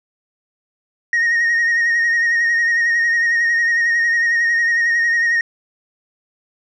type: tone with vibrato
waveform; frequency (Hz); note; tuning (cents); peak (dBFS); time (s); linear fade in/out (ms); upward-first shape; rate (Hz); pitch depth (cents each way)
sine; 1864.7; A#6; 0; -11; 1.13-5.41; 2; sine; 11; 31
effects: tanh soft clip ceiling -12 dBFS